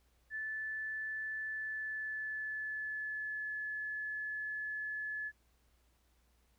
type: tone with pitch glide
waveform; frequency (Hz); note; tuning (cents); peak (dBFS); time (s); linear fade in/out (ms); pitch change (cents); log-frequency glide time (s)
sine; 1747 to 1717; A6 to A6; -13 to -43; -37; 0.3-5.32; 50; -30; 1.47-3.52
effects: added 60 Hz sine -70 dBFS peak until 6.58 s + pink hiss -75 dBFS RMS until 6.58 s